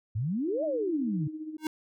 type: exponential two-way sweep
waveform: sine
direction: up then down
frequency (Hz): 97.6 to 659.3 to 137.4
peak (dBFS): -27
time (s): 0.15-1.28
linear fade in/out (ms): 10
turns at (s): 0.64
type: tone with tremolo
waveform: sine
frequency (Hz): 311.1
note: D#4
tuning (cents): 0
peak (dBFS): -33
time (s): 0.47-1.57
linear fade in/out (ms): 5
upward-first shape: sine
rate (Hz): 15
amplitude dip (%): 60
type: tone with exponential growth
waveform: square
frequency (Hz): 311.1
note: D#4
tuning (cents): 0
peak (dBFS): -26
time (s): 1.58-1.67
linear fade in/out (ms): 2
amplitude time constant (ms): 19
effects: none